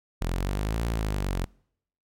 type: exponential two-way sweep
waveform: sawtooth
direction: up then down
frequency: 41.2 to 58.27 to 43.66 Hz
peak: -22 dBFS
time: 0.21-1.45 s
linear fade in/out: 10 ms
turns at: 0.85 s
effects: noise-tail reverb RT60 0.7 s tail -26 dB re dry